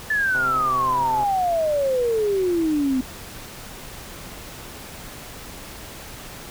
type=exponential sweep; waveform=sine; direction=down; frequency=1760 to 252.3 Hz; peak=-18 dBFS; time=0.1-3.01 s; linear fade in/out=5 ms
type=click train; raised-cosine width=1 ms; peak=-20 dBFS; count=115; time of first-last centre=0.35-1.234 s; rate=129 Hz
effects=pink hiss -38 dBFS RMS until 6.5 s

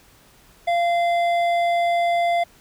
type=tone with hard clipping; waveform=sine; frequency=690 Hz; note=F5; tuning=21 cents flat; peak=-19 dBFS; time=0.67-2.44 s; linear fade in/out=10 ms; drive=9 dB; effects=pink hiss -53 dBFS RMS until 2.6 s

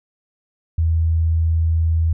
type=tone; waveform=sine; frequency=81.6 Hz; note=E2; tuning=17 cents flat; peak=-14 dBFS; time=0.78-2.13 s; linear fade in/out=5 ms; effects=none

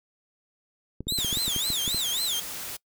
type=clicks; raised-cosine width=3 ms; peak=-21 dBFS; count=12; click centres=1.006 / 1.07 / 1.123 / 1.187 / 1.247 / 1.328 / 1.372 / 1.48 / 1.563 / 1.703 / 1.878 / 1.946 s
type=tone with vibrato; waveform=sawtooth; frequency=3611 Hz; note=A7; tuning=44 cents sharp; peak=-23 dBFS; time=1.08-2.4 s; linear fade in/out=5 ms; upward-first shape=sine; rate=3.7 Hz; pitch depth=230 cents each way
type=noise; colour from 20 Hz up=white; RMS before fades=-36 dBFS; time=1.17-2.77 s; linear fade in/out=10 ms
effects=noise-tail reverb RT60 0.1 s tail -23 dB re dry

